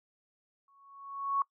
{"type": "tone with exponential growth", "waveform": "sine", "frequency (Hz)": 1108.7, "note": "C#6", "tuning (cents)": 0, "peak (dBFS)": -24, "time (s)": [0.68, 1.42], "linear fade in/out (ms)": 2, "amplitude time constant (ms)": 160, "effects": ["noise-tail reverb RT60 0.1 s tail -23 dB re dry"]}